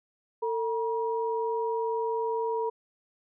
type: tone pair together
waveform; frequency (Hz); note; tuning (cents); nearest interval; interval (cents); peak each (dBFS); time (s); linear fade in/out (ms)
sine; 450.4 / 955; A4 / A#5; +40 / +42; octave + minor second; 1302; -28 / -31; 0.42-2.7; 10
effects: none